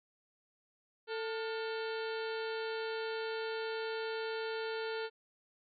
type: harmonic tone with a mistuned harmonic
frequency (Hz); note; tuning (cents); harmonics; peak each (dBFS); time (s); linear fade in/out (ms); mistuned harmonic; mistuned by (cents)
445.1; A4; +20; 1 / 2 / 3 / 4 / 5 / 6 / 7 / 8 / 9 / 10; -37 / -45 / -44 / -50 / -53 / -52 / -52 / -55 / -52 / -53; 1.07-5.1; 50; 3; +110
effects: none